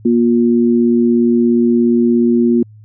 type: tone pair together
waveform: sine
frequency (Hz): 237.7 / 354.7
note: A#3 / F4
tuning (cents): +34 / +27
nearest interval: perfect fifth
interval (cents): 693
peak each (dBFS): -10 / -14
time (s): 0.05-2.63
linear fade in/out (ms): 5
effects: added 107 Hz sine -37 dBFS peak until 2.84 s